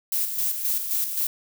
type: noise with tremolo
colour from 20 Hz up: violet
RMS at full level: -24 dBFS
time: 0.12-1.27 s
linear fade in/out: 2 ms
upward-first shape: square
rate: 3.8 Hz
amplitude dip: 50%
effects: none